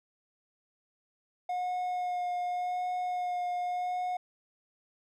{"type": "tone with vibrato", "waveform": "triangle", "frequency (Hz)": 720, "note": "F#5", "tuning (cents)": -47, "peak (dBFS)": -28, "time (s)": [1.49, 4.17], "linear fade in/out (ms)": 5, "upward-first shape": "sine", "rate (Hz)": 0.87, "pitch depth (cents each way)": 14, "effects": []}